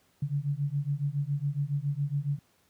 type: beating tone pair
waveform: sine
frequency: 139.4 / 146.6 Hz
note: C#3 / D3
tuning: +10 / -3 cents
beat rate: 7.2 Hz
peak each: -30 dBFS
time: 0.22-2.39 s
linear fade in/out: 5 ms
effects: pink hiss -67 dBFS RMS until 2.69 s + high-pass 80 Hz 12 dB/octave